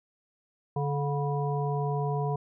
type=harmonic tone with a mistuned harmonic; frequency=143.9 Hz; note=D3; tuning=35 cents flat; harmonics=1 / 3 / 5 / 7; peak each=-28 / -33 / -35 / -36 dBFS; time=0.76-2.36 s; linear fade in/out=5 ms; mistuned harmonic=7; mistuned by=-49 cents; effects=none